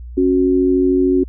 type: tone pair together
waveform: sine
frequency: 274 / 367.5 Hz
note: C#4 / F#4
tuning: -20 / -12 cents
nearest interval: perfect fourth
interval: 508 cents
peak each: -14 dBFS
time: 0.17-1.24 s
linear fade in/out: 10 ms
effects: added 60 Hz sine -29 dBFS peak until 1.28 s